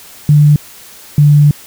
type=tone pair in turn; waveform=sine; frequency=148.1 / 146.82 Hz; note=D3 / D3; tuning=+15 / 0 cents; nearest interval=unison; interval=15 cents; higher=first; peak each=-3 dBFS; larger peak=neither; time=0.29-0.56 / 1.18-1.51 s; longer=second; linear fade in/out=2 ms; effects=white hiss -36 dBFS RMS until 1.66 s